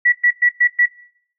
sine tone bursts, 1945 Hz, B6, 27 cents flat, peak -10 dBFS, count 5, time 0.05-0.86 s, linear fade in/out 10 ms, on 74 ms, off 110 ms, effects noise-tail reverb RT60 0.6 s tail -18 dB re dry

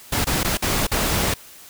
pink noise with dropouts, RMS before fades -21 dBFS, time 0.12-1.34 s, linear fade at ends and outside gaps 5 ms, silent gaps 0.245-0.268 / 0.433-0.445 / 0.573-0.622 / 0.869-0.915 s, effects white hiss -44 dBFS RMS until 1.69 s

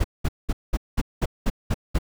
brown noise bursts, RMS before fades -20 dBFS, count 9, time 0-1.987 s, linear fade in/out 10 ms, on 43 ms, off 200 ms, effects none

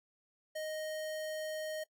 square tone, 622 Hz, D#5, 1 cent flat, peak -38 dBFS, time 0.55-1.84 s, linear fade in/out 10 ms, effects noise-tail reverb RT60 0.1 s tail -26 dB re dry + AAC 64 kbps

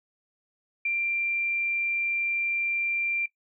sine tone, 2369 Hz, D7, 14 cents sharp, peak -24 dBFS, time 0.85-3.26 s, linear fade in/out 5 ms, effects noise-tail reverb RT60 0.1 s tail -20 dB re dry

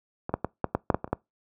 clicks, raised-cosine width 1 ms, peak -17 / -10 / -12 / -10 / -9 / -6 / -8 / -17 / -29 / -10 dBFS, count 10, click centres 0.294 / 0.34 / 0.446 / 0.643 / 0.75 / 0.902 / 0.945 / 1.044 / 1.077 / 1.13 s, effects noise-tail reverb RT60 0.2 s tail -24 dB re dry + high-pass 60 Hz 12 dB/octave

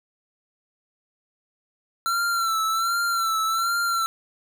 square tone with vibrato, 1350 Hz, E6, 41 cents sharp, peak -22 dBFS, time 2.06-4.06 s, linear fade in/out 0 ms, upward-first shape sine, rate 1.3 Hz, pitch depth 53 cents each way, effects none

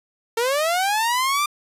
sawtooth linear sweep, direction up, 446.8 to 1202 Hz, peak -15 dBFS, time 0.37-1.46 s, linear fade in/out 5 ms, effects resampled to 32000 Hz

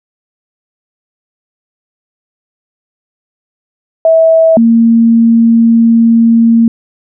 sine tone pair in turn, 650 / 229.8 Hz, E5 / A#3, -24 / -25 cents, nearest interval octave + tritone, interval 1801 cents, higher first, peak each -3 dBFS, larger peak neither, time 4.05-4.57 / 4.57-6.68 s, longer second, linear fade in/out 2 ms, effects none

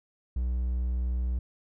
triangle tone, 61.6 Hz, B1, 4 cents flat, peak -24 dBFS, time 0.36-1.39 s, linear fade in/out 5 ms, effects none

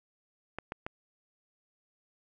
clicks, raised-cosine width 0.5 ms, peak -21 dBFS, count 3, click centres 0.586 / 0.721 / 0.865 s, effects none

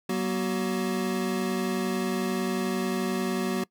square tone cluster, 188.5 / 239.7 / 374.3 Hz, F#3 / A#3 / F#4, +32 / +48 / +20 cents, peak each -31 dBFS, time 0.09-3.64 s, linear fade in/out 5 ms, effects noise-tail reverb RT60 0.1 s tail -22 dB re dry

